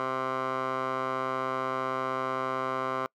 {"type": "tone with band-pass filter", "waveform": "15% pulse", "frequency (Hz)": 130.81, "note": "C3", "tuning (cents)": 0, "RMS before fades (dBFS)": -31, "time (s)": [0, 3.06], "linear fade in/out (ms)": 0, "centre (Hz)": 990, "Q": 3.2, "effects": ["noise-tail reverb RT60 0.1 s tail -26 dB re dry"]}